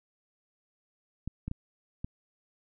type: clicks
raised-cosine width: 5 ms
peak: -22 dBFS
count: 4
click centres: 1.276 / 1.48 / 1.514 / 2.045 s
effects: none